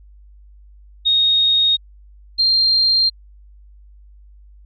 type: tone pair in turn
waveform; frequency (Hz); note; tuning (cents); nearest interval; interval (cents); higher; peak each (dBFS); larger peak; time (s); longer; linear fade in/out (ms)
sine; 3729 / 4186; A#7 / C8; 0 / 0; major second; 200; second; -12; neither; 1.05-1.77 / 2.38-3.1; neither; 20
effects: added 50 Hz sine -42 dBFS peak until 4.65 s